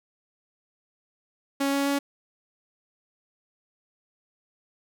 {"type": "tone with pitch steps", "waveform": "sawtooth", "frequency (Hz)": [277.2, 279.1, 281.1], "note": ["C#4", "C#4", "C#4"], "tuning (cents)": [0, 12, 24], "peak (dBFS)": -19, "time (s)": [1.6, 1.99], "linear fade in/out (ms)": 10, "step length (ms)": 130, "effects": []}